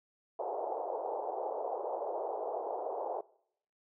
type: band-pass noise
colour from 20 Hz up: white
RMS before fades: -37 dBFS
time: 0.39-3.21 s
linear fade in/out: 5 ms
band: 400 to 860 Hz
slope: 48 dB/octave
effects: noise-tail reverb RT60 0.7 s tail -22 dB re dry